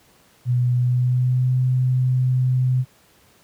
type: tone with pitch glide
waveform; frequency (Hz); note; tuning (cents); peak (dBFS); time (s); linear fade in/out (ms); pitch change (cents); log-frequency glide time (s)
sine; 123.47 to 127.68; B2 to C3; 0 to -42; -15; 0.45-2.85; 50; +58; 0.77-1.54
effects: pink hiss -55 dBFS RMS until 3.43 s + high-pass 80 Hz 12 dB/octave